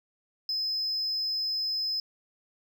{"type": "tone", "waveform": "sine", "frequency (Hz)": 5100, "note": "D#8", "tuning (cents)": 42, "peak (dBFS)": -25, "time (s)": [0.49, 2], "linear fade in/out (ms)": 2, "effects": ["tanh soft clip ceiling -26 dBFS"]}